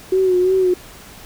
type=tone with vibrato; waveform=sine; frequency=370 Hz; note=F#4; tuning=in tune; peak=-12 dBFS; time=0.12-0.74 s; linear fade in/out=5 ms; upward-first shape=sine; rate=2.9 Hz; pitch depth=47 cents each way; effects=pink hiss -40 dBFS RMS until 1.25 s